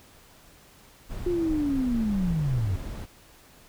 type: noise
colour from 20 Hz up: brown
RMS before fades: -34 dBFS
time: 1.09-3.06 s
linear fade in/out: 20 ms
type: linear sweep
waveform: sine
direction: down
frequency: 360.6 to 87.31 Hz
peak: -23 dBFS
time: 1.26-2.76 s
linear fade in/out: 5 ms
effects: pink hiss -54 dBFS RMS until 3.68 s